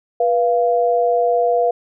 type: tone pair together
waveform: sine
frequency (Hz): 486.6 / 690.9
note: B4 / F5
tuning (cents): -26 / -19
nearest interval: tritone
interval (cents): 607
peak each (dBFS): -16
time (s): 0.2-1.71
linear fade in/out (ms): 5
effects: none